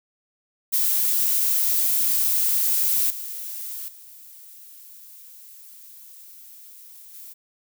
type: noise with level steps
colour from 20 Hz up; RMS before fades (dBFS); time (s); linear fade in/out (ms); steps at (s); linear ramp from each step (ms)
violet; -21 / -33 / -45 / -41; 0.72-7.34; 20; 3.1 / 3.88 / 7.14; 5
effects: none